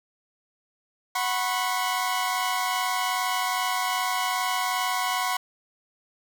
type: chord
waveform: sawtooth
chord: F# suspended fourth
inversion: none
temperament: equal with one note detuned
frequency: 740 / 987.8 / 1090.3 Hz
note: F#5 / B5 / C#6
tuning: 0 / 0 / -29 cents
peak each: -25 dBFS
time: 1.15-5.37 s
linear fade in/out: 5 ms
effects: none